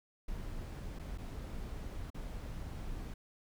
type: noise with dropouts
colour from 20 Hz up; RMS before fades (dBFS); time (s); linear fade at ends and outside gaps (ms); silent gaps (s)
brown; -42; 0.28-3.14; 5; 0.989-0.994 / 1.177-1.182 / 2.103-2.144
effects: none